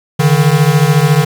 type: beating tone pair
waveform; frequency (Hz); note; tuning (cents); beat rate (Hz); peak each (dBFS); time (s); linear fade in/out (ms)
square; 143.1 / 157.1; D3 / D#3; -45 / +17; 14; -11; 0.19-1.25; 10
effects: 7-bit